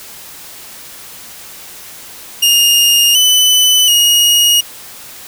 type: tone with pitch steps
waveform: sawtooth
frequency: 2836 / 3004 / 2876 Hz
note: F7 / F#7 / F#7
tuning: +26 / +26 / -50 cents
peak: -4 dBFS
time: 2.42-4.61 s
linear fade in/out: 10 ms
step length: 730 ms
effects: white hiss -33 dBFS RMS until 5.27 s